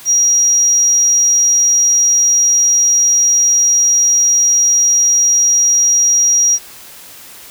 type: tone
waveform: sine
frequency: 5720 Hz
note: F8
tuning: 41 cents sharp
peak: -8 dBFS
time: 0.05-6.59 s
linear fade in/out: 50 ms
effects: white hiss -36 dBFS RMS until 7.5 s